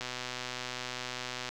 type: click train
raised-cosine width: 0.2 ms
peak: -19 dBFS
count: 186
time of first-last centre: 0.01-1.49 s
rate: 125 Hz
effects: none